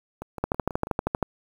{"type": "two click trains", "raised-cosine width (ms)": 1, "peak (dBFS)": [-20, -9], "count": [5, 11], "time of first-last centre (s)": [[0.22, 0.87], [0.44, 1.227]], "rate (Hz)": [6.15, 12.7], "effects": ["7-bit"]}